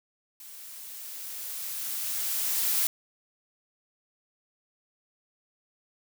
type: noise with level ramp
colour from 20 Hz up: blue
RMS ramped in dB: -46 to -25 dBFS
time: 0.4-2.87 s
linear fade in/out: 2 ms
effects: none